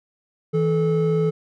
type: tone pair together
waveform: triangle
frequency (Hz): 162.1 / 432.8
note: E3 / A4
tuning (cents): -29 / -29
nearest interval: octave + perfect fourth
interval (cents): 1700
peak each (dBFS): -18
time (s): 0.53-1.31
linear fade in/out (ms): 20
effects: none